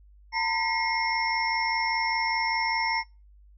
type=tone cluster; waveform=sine; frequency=908 / 993 / 1927 / 2147 / 5420 Hz; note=A#5 / B5 / B6 / C7 / E8; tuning=-46 / +9 / -43 / +44 / +47 cents; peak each=-27 / -36 / -35 / -28 / -33 dBFS; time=0.32-3.04 s; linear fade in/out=50 ms; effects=noise-tail reverb RT60 0.3 s tail -26 dB re dry + added 50 Hz sine -51 dBFS peak until 3.57 s